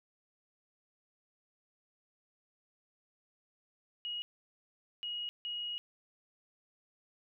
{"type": "tone bursts at uneven times", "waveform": "sine", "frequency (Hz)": 2893, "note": "F#7", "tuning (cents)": -40, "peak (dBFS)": -36, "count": 3, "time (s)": [[4.05, 4.22], [5.03, 5.29], [5.45, 5.78]], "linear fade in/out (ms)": 0, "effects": []}